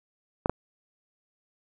clicks, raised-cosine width 1 ms, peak -10 dBFS, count 2, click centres 0.459 / 0.496 s, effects none

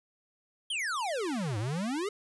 square exponential two-way sweep, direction down then up, 3322 to 100.1 to 434 Hz, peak -31 dBFS, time 0.7-2.09 s, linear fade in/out 5 ms, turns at 1.58 s, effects resampled to 24000 Hz

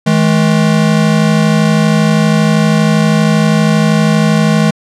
square tone pair together, 160 / 212.6 Hz, D#3 / G#3, +49 / +41 cents, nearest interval perfect fourth, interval 492 cents, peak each -11 dBFS, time 0.06-4.71 s, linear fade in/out 10 ms, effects low-pass 8000 Hz 12 dB/octave

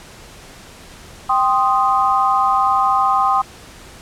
sine chord, C minor, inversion second, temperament equal, 784 / 1046.5 / 1244.5 Hz, G5 / C6 / Eb6, 0 / 0 / 0 cents, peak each -17 dBFS, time 1.29-3.42 s, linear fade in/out 10 ms, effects pink hiss -40 dBFS RMS until 4.01 s + low-pass 10000 Hz 12 dB/octave

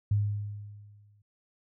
sine tone with exponential decay, 103.2 Hz, G#2, 10 cents flat, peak -21 dBFS, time 0.11-1.22 s, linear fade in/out 5 ms, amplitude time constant 240 ms, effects none

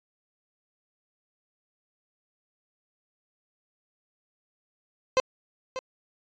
30% pulse tone with echo, 519 Hz, C5, 14 cents flat, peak -16 dBFS, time 5.17-5.2 s, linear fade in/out 0 ms, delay 590 ms, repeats 1, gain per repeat -12 dB, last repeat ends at 5.79 s, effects resampled to 16000 Hz

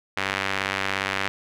sawtooth tone with band-pass filter, 97.2 Hz, G2, 14 cents flat, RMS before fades -27 dBFS, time 0.17-1.28 s, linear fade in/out 0 ms, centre 2100 Hz, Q 1.3, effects none

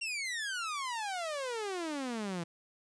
sawtooth exponential sweep, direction down, 2794 to 164.1 Hz, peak -31 dBFS, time 0.01-2.44 s, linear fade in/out 10 ms, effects resampled to 22050 Hz + 12-bit

